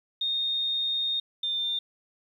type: tone pair in turn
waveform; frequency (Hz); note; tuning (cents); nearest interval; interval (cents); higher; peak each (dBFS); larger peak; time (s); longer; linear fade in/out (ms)
sine; 3685 / 3599; A#7 / A7; -21 / +38; unison; 41; first; -25 / -26; first; 0.21-1.2 / 1.43-1.79; first; 5
effects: 10-bit